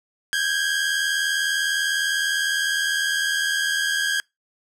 sawtooth tone pair together, 1571 / 1650.9 Hz, G6 / G#6, +3 / -11 cents, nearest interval minor second, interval 86 cents, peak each -21 / -19 dBFS, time 0.33-4.2 s, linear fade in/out 0 ms, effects noise-tail reverb RT60 0.2 s tail -26 dB re dry + low-pass 11000 Hz 12 dB/octave

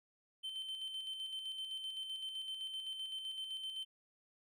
triangle tone with tremolo, 3089 Hz, G7, 26 cents flat, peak -38 dBFS, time 0.43-3.85 s, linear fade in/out 20 ms, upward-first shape square, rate 7.8 Hz, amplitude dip 40%, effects none

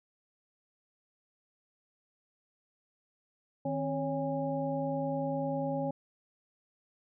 sine tone cluster, 156.3 / 266.3 / 557 / 818 Hz, D#3 / C4 / C#5 / G#5, +8 / +31 / +8 / -26 cents, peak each -37 / -35 / -34 / -38 dBFS, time 3.65-5.91 s, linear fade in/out 5 ms, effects none

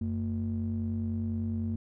triangle ring-modulated tone, 67 Hz, C2, 42 cents sharp, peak -24 dBFS, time 0.01-1.76 s, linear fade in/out 5 ms, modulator 159 Hz, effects none

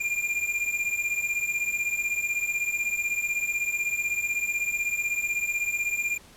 square beating tone pair, 2392 / 2408 Hz, D7 / D7, +31 / +43 cents, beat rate 16 Hz, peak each -31 / -28 dBFS, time 0-6.18 s, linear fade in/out 10 ms, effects pink hiss -52 dBFS RMS until 6.36 s + low-pass 12000 Hz 12 dB/octave

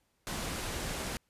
pink low-pass noise, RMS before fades -37 dBFS, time 0.27-1.17 s, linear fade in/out 0 ms, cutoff 12000 Hz, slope 24 dB/octave, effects pink hiss -75 dBFS RMS until 1.29 s + resampled to 32000 Hz

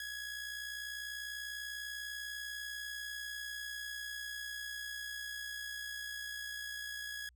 sawtooth tone with amplitude modulation, 1672 Hz, G#6, 11 cents sharp, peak -35 dBFS, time 0-7.29 s, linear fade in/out 2 ms, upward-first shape sine, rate 60.1 Hz, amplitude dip 45%, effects added 60 Hz sine -63 dBFS peak until 7.35 s

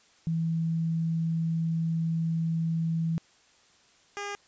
sine / 10% pulse tone pair in turn, 163.8 / 406.1 Hz, E3 / G#4, -11 / -39 cents, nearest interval octave + major third, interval 1572 cents, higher second, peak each -25 / -25 dBFS, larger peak neither, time 0.27-3.18 / 4.17-4.35 s, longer first, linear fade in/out 0 ms, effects white hiss -61 dBFS RMS until 4.47 s + resampled to 16000 Hz

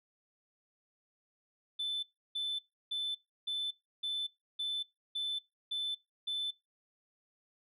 sine tone bursts, 3520 Hz, A7, in tune, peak -31 dBFS, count 9, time 1.79-6.51 s, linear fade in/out 10 ms, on 240 ms, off 320 ms, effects noise-tail reverb RT60 0.2 s tail -22 dB re dry + tanh soft clip ceiling -31 dBFS

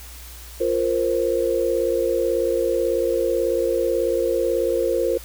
sine chord, F suspended fourth, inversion none, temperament just, 349.2 / 465.6 / 523.8 Hz, F4 / Bb4 / C5, 0 / -2 / +2 cents, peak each -24 / -22 / -22 dBFS, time 0.6-5.18 s, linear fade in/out 10 ms, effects added 60 Hz sine -39 dBFS peak until 5.24 s + white hiss -42 dBFS RMS until 5.24 s

